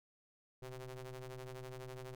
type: ring-modulated tone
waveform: sawtooth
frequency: 130 Hz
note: C3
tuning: 11 cents flat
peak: -39 dBFS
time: 0.62-2.15 s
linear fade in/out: 5 ms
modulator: 254 Hz
effects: none